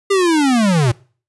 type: linear sweep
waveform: square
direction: down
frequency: 404.6 to 110 Hz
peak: -12 dBFS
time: 0.1-0.92 s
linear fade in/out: 10 ms
effects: noise-tail reverb RT60 0.4 s tail -23 dB re dry + resampled to 24000 Hz